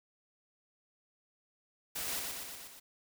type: noise with echo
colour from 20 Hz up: white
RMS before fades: -38 dBFS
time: 1.95-2.2 s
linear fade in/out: 10 ms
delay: 120 ms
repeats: 5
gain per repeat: -3 dB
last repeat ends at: 2.8 s
effects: none